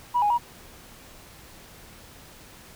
sine tone with pitch steps, 972 / 828 / 955 Hz, B5 / G#5 / A#5, -28 / -5 / +42 cents, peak -18 dBFS, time 0.14-0.383 s, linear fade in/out 20 ms, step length 81 ms, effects tanh soft clip ceiling -14 dBFS + pink hiss -48 dBFS RMS until 2.75 s

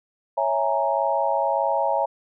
sine chord, A# half-diminished seventh, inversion first, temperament equal, 554.4 / 659.3 / 830.6 / 932.3 Hz, C#5 / E5 / G#5 / A#5, 0 / 0 / 0 / 0 cents, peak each -25 dBFS, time 0.37-2.06 s, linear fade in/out 10 ms, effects none

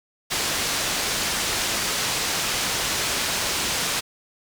white low-pass noise, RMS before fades -25 dBFS, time 0.3-4.01 s, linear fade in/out 20 ms, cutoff 6700 Hz, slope 12 dB/octave, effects none

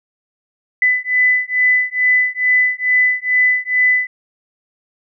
sine beating tone pair, 2000 / 2002.3 Hz, B6 / B6, +21 / +23 cents, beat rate 2.3 Hz, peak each -15 dBFS, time 0.82-4.07 s, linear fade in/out 2 ms, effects none

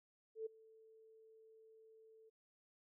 sine tone with ADSR envelope, 442.7 Hz, A4, 11 cents sharp, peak -39 dBFS, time 0.35-2.3 s, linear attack 110 ms, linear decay 11 ms, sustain -23 dB, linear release 16 ms, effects none

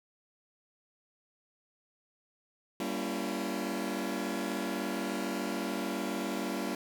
sawtooth chord, G diminished seventh, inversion none, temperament just, 196 / 235.2 / 282.2 / 338.7 Hz, G3 / Bb3 / Db4 / Fb4, 0 / +16 / +31 / +47 cents, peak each -34 dBFS, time 2.8-6.75 s, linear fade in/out 2 ms, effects none

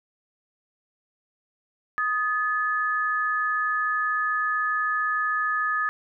sine tone pair together, 1248 / 1723.4 Hz, D#6 / A6, +5 / -36 cents, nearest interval tritone, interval 559 cents, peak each -25 dBFS, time 1.98-5.89 s, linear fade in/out 0 ms, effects none

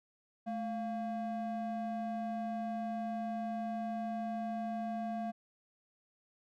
triangle ring-modulated tone, 456.6 Hz, A#4, 36 cents flat, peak -30 dBFS, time 0.46-5.32 s, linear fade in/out 20 ms, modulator 240 Hz, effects none

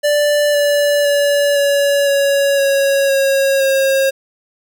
square tone with pitch steps, 587.3 / 580.2 / 573.2 / 566.3 / 559.5 / 552.7 / 546.1 / 539.5 Hz, D5 / D5 / D5 / C#5 / C#5 / C#5 / C#5 / C#5, 0 / -21 / -42 / +37 / +16 / -5 / -26 / -47 cents, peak -12 dBFS, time 0.03-4.11 s, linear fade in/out 20 ms, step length 510 ms, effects none

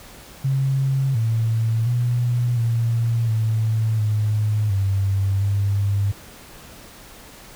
sine tone with pitch steps, 134.9 / 112.8 / 121.3 / 115.9 / 110.7 / 106.4 / 97.7 / 100.1 Hz, C#3 / A2 / B2 / A#2 / A2 / G#2 / G2 / G2, -47 / +44 / -31 / -10 / +11 / +42 / -5 / +37 cents, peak -17 dBFS, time 0.44-6.12 s, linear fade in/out 10 ms, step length 710 ms, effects pink hiss -43 dBFS RMS until 7.55 s

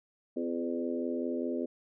harmonic tone with a mistuned harmonic, 84.9 Hz, F2, 48 cents flat, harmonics 3 / 4 / 5 / 6 / 7, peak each -34 / -36 / -38 / -40 / -41 dBFS, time 0.36-1.66 s, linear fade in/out 10 ms, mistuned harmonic 5, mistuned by -23 cents, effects none

